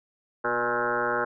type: tone with frequency modulation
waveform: sine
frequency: 953 Hz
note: A#5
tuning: 38 cents sharp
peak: -23 dBFS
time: 0.44-1.25 s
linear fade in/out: 10 ms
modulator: 118 Hz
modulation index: 5.2
effects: none